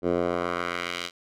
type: tone with band-pass filter sweep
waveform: 10% pulse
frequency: 87.31 Hz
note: F2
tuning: in tune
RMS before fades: -28 dBFS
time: 0.02-1.11 s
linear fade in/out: 50 ms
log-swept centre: 400 to 3800 Hz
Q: 1.2
effects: none